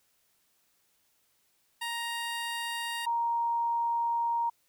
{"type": "tone pair in turn", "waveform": ["15% pulse", "sine"], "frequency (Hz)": [935, 935], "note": ["A#5", "A#5"], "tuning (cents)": [5, 5], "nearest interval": "unison", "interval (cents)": 0, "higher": "neither", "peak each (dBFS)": -26, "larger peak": "neither", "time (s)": [[1.81, 3.06], [3.06, 4.5]], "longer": "second", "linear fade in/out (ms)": 10, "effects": ["white hiss -71 dBFS RMS until 4.68 s"]}